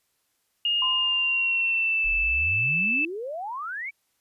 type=tone with pitch glide; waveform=sine; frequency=2842 to 2636 Hz; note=F7 to E7; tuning=+30 to -1 cents; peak=-21 dBFS; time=0.65-3.05 s; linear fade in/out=2 ms; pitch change=-131 cents; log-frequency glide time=0.92-2.04 s
type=tone with exponential decay; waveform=sine; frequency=1026 Hz; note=C6; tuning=34 cents flat; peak=-27 dBFS; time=0.82-2.11 s; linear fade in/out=2 ms; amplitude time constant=280 ms
type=exponential sweep; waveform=sine; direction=up; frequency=30.87 to 2349 Hz; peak=-30 dBFS; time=2.04-3.91 s; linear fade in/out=20 ms
effects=white hiss -72 dBFS RMS until 4.2 s + resampled to 32000 Hz